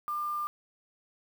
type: tone with quantisation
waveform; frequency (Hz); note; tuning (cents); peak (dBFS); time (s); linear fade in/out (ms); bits
sine; 1197; D6; +33; -30; 0.08-0.47; 0; 8
effects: none